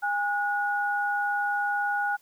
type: tone pair together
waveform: sine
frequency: 816 / 1453.9 Hz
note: G#5 / F#6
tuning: -31 / -31 cents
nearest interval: minor seventh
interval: 1000 cents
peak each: -27 / -27 dBFS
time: 0.02-2.17 s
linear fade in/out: 20 ms
effects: white hiss -62 dBFS RMS until 2.21 s